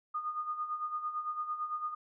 sine tone with tremolo, 1227 Hz, D#6, 25 cents flat, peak -31 dBFS, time 0.14-1.95 s, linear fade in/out 10 ms, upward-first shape sine, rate 8.9 Hz, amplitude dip 65%, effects none

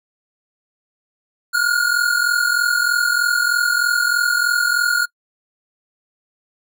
square tone pair together, 1417 / 1460.2 Hz, F6 / F#6, +25 / -23 cents, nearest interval minor second, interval 52 cents, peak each -18 / -20 dBFS, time 1.53-5.06 s, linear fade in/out 20 ms, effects noise-tail reverb RT60 0.1 s tail -25 dB re dry

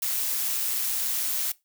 blue noise with amplitude modulation, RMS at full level -26 dBFS, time 0.02-1.52 s, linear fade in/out 5 ms, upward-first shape sine, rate 127 Hz, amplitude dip 30%, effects noise-tail reverb RT60 0.2 s tail -20 dB re dry

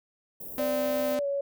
white band-stop noise, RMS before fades -40 dBFS, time 0.4-1.15 s, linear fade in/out 5 ms, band 620 to 13000 Hz, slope 24 dB/octave
sawtooth tone, 257.2 Hz, C4, 30 cents flat, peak -27 dBFS, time 0.58-1.19 s, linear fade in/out 0 ms
sine tone with pitch glide, 587 to 560.5 Hz, D5 to C#5, -1 to +19 cents, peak -26 dBFS, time 0.59-1.41 s, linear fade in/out 5 ms, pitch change -80 cents, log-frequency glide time 1.17-1.26 s
effects none

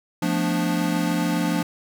square chord, B half-diminished seventh, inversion second, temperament equal, 174.61 / 220 / 246.9 / 293.7 Hz, F3 / A3 / B3 / D4, 0 / 0 / 0 / 0 cents, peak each -25 / -29 / -30 / -26 dBFS, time 0.22-1.63 s, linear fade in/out 5 ms, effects none

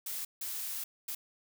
blue noise bursts at uneven times, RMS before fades -38 dBFS, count 3, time 0.06-0.25 / 0.41-0.84 / 1.08-1.15 s, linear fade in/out 5 ms, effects none

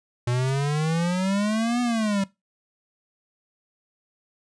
square exponential two-way sweep, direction up then down, 120 to 246.9 to 192.2 Hz, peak -22 dBFS, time 0.27-2.24 s, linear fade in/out 5 ms, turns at 1.81 s
white noise with exponential growth, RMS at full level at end -35 dBFS, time 0.42-0.5 s, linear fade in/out 5 ms, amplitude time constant 17 ms
effects noise-tail reverb RT60 0.2 s tail -20 dB re dry + resampled to 22050 Hz

